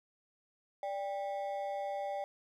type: ring-modulated tone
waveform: triangle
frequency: 690 Hz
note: F5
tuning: 21 cents flat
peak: -30 dBFS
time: 0.83-2.24 s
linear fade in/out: 0 ms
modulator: 106 Hz
effects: none